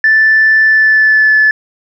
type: tone with pitch glide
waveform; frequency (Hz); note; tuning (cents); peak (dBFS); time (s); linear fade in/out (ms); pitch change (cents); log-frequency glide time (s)
sine; 1760 to 1732.8; A6 to A6; 0 to -27; -4; 0.04-1.51; 2; -27; 0.63-1.35
effects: tanh soft clip ceiling -1 dBFS